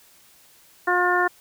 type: harmonic tone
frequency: 357.3 Hz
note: F4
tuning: 40 cents sharp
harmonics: 1 / 2 / 3 / 4 / 5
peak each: -24 / -24 / -24 / -24 / -24 dBFS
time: 0.87-1.28 s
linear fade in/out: 10 ms
effects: white hiss -54 dBFS RMS until 1.4 s